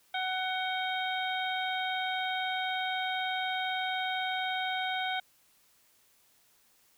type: harmonic tone with a mistuned harmonic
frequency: 746 Hz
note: F#5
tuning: 14 cents sharp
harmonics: 1 / 2 / 3 / 4 / 5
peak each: -33 / -36 / -38 / -39 / -40 dBFS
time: 0.14-5.2 s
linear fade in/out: 5 ms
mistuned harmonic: 4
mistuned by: +110 cents
effects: white hiss -66 dBFS RMS until 6.97 s